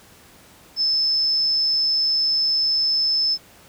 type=tone; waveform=sine; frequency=5250 Hz; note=E8; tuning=8 cents flat; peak=-17 dBFS; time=0.76-3.38 s; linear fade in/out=50 ms; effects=pink hiss -49 dBFS RMS until 3.68 s + high-pass 60 Hz 12 dB/octave